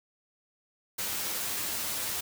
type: noise with comb filter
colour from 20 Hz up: white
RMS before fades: -33 dBFS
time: 0.98-2.21 s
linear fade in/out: 10 ms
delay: 9.8 ms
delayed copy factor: +0.65
effects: none